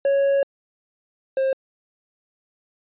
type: tone pair in turn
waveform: triangle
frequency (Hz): 554.4 / 532.6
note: C#5 / C5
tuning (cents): 0 / +31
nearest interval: minor second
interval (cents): 69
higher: first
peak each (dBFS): -14 / -16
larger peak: first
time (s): 0.05-0.43 / 1.37-1.53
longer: first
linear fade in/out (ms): 2
effects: resampled to 8000 Hz